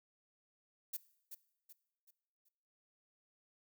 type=noise with echo; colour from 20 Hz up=violet; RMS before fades=-40 dBFS; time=0.93-0.97 s; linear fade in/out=10 ms; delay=380 ms; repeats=4; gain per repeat=-8 dB; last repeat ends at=2.49 s; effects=noise-tail reverb RT60 0.8 s tail -19 dB re dry